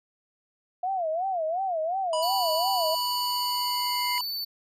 sine tone with vibrato, 698.5 Hz, F5, in tune, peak -25 dBFS, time 0.83-2.95 s, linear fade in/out 5 ms, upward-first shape sine, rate 2.8 Hz, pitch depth 190 cents each way
harmonic tone, 983 Hz, B5, 8 cents flat, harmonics 1 / 3 / 5 / 7 / 9, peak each -28 / -35 / -39 / -43 / -42 dBFS, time 2.13-4.21 s, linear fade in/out 2 ms
square tone, 4508 Hz, C#8, 28 cents sharp, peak -30 dBFS, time 2.22-4.45 s, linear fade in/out 10 ms
sine tone with exponential growth, 2093 Hz, C7, in tune, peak -29 dBFS, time 2.93-4.18 s, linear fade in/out 0 ms, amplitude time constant 270 ms
effects none

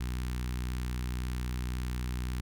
sawtooth tone with notch filter, 61.9 Hz, B1, 5 cents sharp, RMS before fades -34 dBFS, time 0-2.41 s, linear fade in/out 10 ms, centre 570 Hz, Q 0.56, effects none

